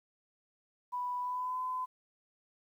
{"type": "tone with pitch glide", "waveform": "sine", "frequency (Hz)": [987.8, 1015.6], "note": ["B5", "B5"], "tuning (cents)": [0, 48], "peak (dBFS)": -33, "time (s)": [0.92, 1.86], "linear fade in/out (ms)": 20, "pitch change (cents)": 48, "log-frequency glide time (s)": [1.2, 1.6], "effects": ["11-bit"]}